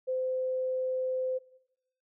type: tone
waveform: sine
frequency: 515 Hz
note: C5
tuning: 28 cents flat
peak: -28 dBFS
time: 0.07-1.39 s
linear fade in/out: 20 ms
effects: noise-tail reverb RT60 0.9 s tail -20 dB re dry